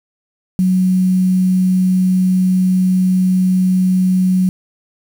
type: tone with quantisation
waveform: sine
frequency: 185 Hz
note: F#3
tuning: in tune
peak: -10 dBFS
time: 0.59-4.49 s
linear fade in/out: 0 ms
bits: 6
effects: none